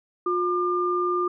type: tone pair together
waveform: sine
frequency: 356.8 / 1200 Hz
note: F4 / D6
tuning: +37 / +37 cents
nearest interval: octave + major sixth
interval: 2100 cents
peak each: -24 dBFS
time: 0.26-1.28 s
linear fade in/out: 5 ms
effects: none